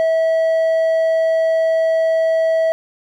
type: tone with hard clipping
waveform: sine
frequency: 649 Hz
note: E5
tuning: 27 cents flat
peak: -14 dBFS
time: 0-2.72 s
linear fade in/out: 0 ms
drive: 3 dB
effects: none